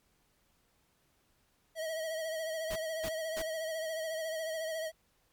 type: tone with vibrato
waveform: square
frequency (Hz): 640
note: D#5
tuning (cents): +49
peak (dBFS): -35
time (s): 1.75-4.92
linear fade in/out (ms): 50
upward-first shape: sine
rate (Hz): 14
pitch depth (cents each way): 43
type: noise bursts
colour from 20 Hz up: pink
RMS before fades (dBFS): -40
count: 3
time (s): 2.7-3.423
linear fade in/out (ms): 10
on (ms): 61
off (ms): 270
effects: pink hiss -72 dBFS RMS until 5.32 s + MP3 96 kbps